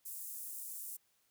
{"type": "high-pass noise", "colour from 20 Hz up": "pink", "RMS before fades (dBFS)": -45, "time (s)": [0.05, 0.97], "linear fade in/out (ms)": 10, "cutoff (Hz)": 8800, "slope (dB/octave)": 24, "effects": ["white hiss -75 dBFS RMS until 1.3 s"]}